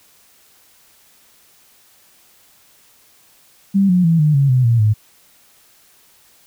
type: tone with pitch steps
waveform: sine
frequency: 196.4 / 180.1 / 165.15 / 151.45 / 138.88 / 127.35 / 116.78 / 107.09 Hz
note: G3 / F#3 / E3 / D#3 / C#3 / C3 / A#2 / A2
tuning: +4 / -46 / +4 / -46 / +4 / -46 / +4 / -46 cents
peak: -10 dBFS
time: 3.74-4.94 s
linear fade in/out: 20 ms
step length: 150 ms
effects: white hiss -52 dBFS RMS until 6.46 s